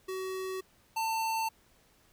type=tone pair in turn; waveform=square; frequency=376.8 / 894.2 Hz; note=F#4 / A5; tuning=+32 / +28 cents; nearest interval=octave + minor third; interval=1496 cents; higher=second; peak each=-35 / -30 dBFS; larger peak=second; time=0.08-0.61 / 0.96-1.49 s; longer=neither; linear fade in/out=10 ms; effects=pink hiss -65 dBFS RMS until 2.12 s